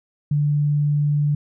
sine tone, 146.83 Hz, D3, in tune, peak -16 dBFS, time 0.31-1.35 s, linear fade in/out 5 ms, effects none

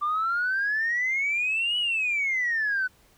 sine exponential two-way sweep, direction up then down, 1174.7 to 2960 to 1484 Hz, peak -22 dBFS, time 0.01-2.88 s, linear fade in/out 20 ms, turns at 1.78 s, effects tanh soft clip ceiling -19 dBFS + pink hiss -60 dBFS RMS until 3.17 s

